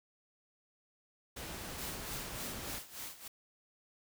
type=noise; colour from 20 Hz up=pink; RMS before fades=-44 dBFS; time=1.36-2.79 s; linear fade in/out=10 ms
type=noise with tremolo; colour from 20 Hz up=white; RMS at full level=-43 dBFS; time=1.78-3.28 s; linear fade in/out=5 ms; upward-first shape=sine; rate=3.4 Hz; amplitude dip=80%
effects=none